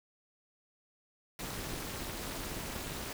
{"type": "noise with amplitude modulation", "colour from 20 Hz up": "pink", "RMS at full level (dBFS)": -36, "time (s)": [1.39, 3.13], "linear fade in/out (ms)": 2, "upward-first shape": "sine", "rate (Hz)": 299, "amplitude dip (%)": 95, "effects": []}